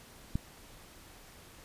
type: click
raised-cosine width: 5 ms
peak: -18 dBFS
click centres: 0.355 s
effects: pink hiss -54 dBFS RMS until 1.64 s + resampled to 32000 Hz